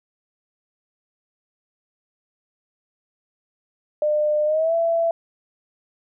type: tone with pitch glide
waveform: sine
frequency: 602 to 668 Hz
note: D5 to E5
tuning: +43 to +23 cents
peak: -17 dBFS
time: 4.02-5.11 s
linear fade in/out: 2 ms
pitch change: +180 cents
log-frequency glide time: 4.45-4.74 s
effects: none